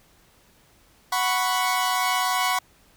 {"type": "chord", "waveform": "sawtooth", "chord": "F# suspended fourth", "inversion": "none", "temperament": "equal", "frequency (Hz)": [740, 987.8, 1108.7], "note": ["F#5", "B5", "C#6"], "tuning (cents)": [0, 0, 0], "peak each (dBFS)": -22, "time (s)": [1.12, 2.59], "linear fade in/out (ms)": 5, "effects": ["pink hiss -58 dBFS RMS until 2.96 s"]}